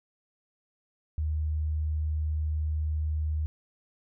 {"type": "tone", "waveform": "sine", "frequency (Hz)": 77, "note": "D#2", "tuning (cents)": -17, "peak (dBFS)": -26, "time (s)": [1.18, 3.46], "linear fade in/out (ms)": 0, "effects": []}